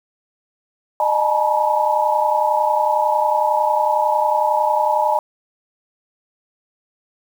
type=tone cluster; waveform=sine; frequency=610 / 847 / 878 / 958 Hz; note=D#5 / G#5 / A5 / A#5; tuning=-34 / +34 / -4 / +47 cents; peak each=-20 dBFS; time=1-5.19 s; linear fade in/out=2 ms; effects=7-bit